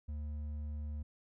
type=tone with hard clipping; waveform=triangle; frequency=75 Hz; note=D2; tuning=37 cents sharp; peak=-39 dBFS; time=0.08-1.03 s; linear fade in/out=10 ms; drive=8 dB; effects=none